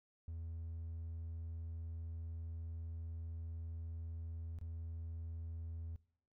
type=tone with dropouts; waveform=triangle; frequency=82.4 Hz; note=E2; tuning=in tune; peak=-40 dBFS; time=0.28-5.96 s; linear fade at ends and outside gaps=0 ms; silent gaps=4.587-4.613 s; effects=noise-tail reverb RT60 0.6 s tail -22 dB re dry + tanh soft clip ceiling -36 dBFS

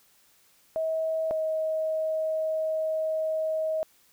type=tone pair in turn; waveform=sine; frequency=641 / 632.5 Hz; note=E5 / D#5; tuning=-49 / +28 cents; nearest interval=unison; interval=23 cents; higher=first; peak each=-25 dBFS; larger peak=neither; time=0.76-1.31 / 1.31-3.83 s; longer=second; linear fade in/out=0 ms; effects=white hiss -62 dBFS RMS until 4.12 s

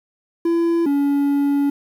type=tone pair in turn; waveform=triangle; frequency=336.8 / 283.2 Hz; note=E4 / C#4; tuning=+37 / +37 cents; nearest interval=minor third; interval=300 cents; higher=first; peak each=-13 dBFS; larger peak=neither; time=0.45-0.86 / 0.86-1.7 s; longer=second; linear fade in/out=5 ms; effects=8-bit

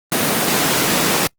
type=high-pass noise; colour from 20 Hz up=pink; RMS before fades=-17 dBFS; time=0.12-1.27 s; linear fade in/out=0 ms; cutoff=150 Hz; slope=24 dB/octave; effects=noise-tail reverb RT60 0.1 s tail -26 dB re dry + Opus 24 kbps

